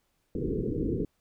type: low-pass noise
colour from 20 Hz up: white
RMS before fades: -30 dBFS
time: 0.35-1.05 s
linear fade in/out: 2 ms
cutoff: 470 Hz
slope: 96 dB/octave
effects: pink hiss -74 dBFS RMS until 1.2 s